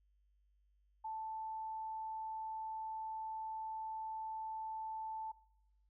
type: tone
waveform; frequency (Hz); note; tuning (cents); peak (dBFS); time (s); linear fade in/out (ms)
sine; 880; A5; 0; -40; 1.04-5.32; 10
effects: noise-tail reverb RT60 0.8 s tail -21 dB re dry + added 50 Hz sine -70 dBFS peak until 5.89 s